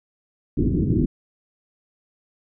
white low-pass noise, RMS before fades -20 dBFS, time 0.57-1.06 s, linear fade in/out 10 ms, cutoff 340 Hz, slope 48 dB/octave, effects none

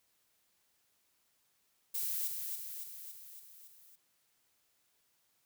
violet noise with echo, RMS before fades -36 dBFS, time 1.94-2.28 s, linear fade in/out 10 ms, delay 280 ms, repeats 6, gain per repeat -4 dB, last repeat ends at 3.96 s, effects white hiss -75 dBFS RMS until 5.45 s

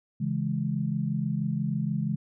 sine chord, C# minor, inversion none, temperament equal with one note detuned, 138.59 / 164.81 / 209.1 Hz, C#3 / E3 / G#3, 0 / 0 / +12 cents, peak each -30 dBFS, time 0.2-2.16 s, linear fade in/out 10 ms, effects none

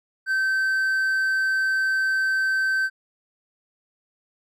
triangle tone, 1547 Hz, G6, 23 cents flat, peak -18 dBFS, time 0.26-2.9 s, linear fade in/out 50 ms, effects none

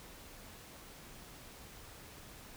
silence, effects pink hiss -53 dBFS RMS until 2.56 s

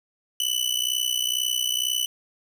sawtooth tone with amplitude modulation, 2987 Hz, F#7, 16 cents sharp, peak -16 dBFS, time 0.4-2.06 s, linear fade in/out 2 ms, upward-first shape sine, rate 62.1 Hz, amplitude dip 85%, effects none

